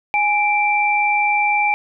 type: tone pair together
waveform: sine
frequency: 830.6 / 2347 Hz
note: G#5 / D7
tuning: 0 / -2 cents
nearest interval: octave + tritone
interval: 1798 cents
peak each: -17 dBFS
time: 0.14-1.74 s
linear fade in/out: 0 ms
effects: none